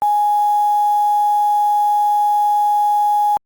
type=tone with quantisation; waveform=sine; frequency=830.6 Hz; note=G#5; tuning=in tune; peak=-12 dBFS; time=0.02-3.37 s; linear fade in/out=0 ms; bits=6; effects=Opus 32 kbps